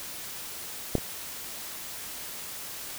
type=clicks; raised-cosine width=2 ms; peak=-9 / -24 dBFS; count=2; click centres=0.953 / 0.982 s; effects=white hiss -39 dBFS RMS until 2.98 s